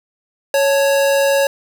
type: tone pair together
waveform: square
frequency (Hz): 554.4 / 880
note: C#5 / A5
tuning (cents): 0 / 0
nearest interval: minor sixth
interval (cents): 800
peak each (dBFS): -13 / -24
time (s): 0.54-1.47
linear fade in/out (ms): 2
effects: none